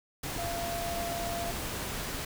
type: tone in noise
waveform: sine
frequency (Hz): 685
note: F5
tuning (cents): -34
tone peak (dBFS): -34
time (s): 0.38-1.51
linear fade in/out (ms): 5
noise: pink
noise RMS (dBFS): -36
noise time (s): 0.23-2.25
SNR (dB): -1
effects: none